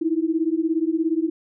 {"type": "beating tone pair", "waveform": "sine", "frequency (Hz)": [315.5, 332.5], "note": ["D#4", "E4"], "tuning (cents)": [24, 15], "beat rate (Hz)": 17, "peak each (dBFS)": -22, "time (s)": [0.01, 1.3], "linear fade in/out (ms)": 10, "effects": []}